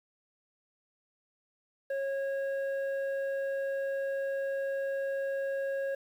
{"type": "tone with low-pass filter", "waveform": "square", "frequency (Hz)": 547, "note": "C#5", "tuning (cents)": -23, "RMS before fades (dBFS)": -33, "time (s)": [1.9, 5.95], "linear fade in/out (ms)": 5, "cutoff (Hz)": 1200, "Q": 3.7, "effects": ["10-bit"]}